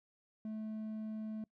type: tone with hard clipping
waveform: sine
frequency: 217.2 Hz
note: A3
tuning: 22 cents flat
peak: -40 dBFS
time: 0.45-1.44 s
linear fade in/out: 2 ms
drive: 3 dB
effects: noise-tail reverb RT60 0.1 s tail -24 dB re dry